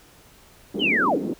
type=band-pass noise; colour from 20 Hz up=white; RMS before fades=-27 dBFS; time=0.74-1.34 s; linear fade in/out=10 ms; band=200 to 360 Hz; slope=24 dB/octave
type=linear sweep; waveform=sine; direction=down; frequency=3182 to 164.5 Hz; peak=-18 dBFS; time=0.79-1.19 s; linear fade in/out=50 ms
effects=pink hiss -52 dBFS RMS until 1.39 s